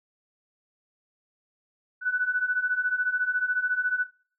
sine beating tone pair, 1480 / 1494 Hz, F#6 / F#6, 0 / +16 cents, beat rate 14 Hz, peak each -29 / -25 dBFS, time 2.01-4.07 s, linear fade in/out 50 ms, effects noise-tail reverb RT60 0.5 s tail -23 dB re dry

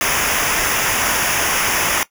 pink noise with comb filter, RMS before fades -18 dBFS, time 0.01-2.03 s, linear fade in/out 0 ms, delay 0.24 ms, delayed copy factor -0.8, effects noise-tail reverb RT60 0.1 s tail -17 dB re dry

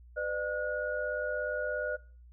sine tone cluster, 504 / 601 / 1448 Hz, B4 / D5 / F#6, +35 / +40 / -38 cents, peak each -36 / -34 / -35 dBFS, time 0.16-1.97 s, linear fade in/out 20 ms, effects noise-tail reverb RT60 0.4 s tail -21 dB re dry + added 60 Hz sine -51 dBFS peak until 2.32 s

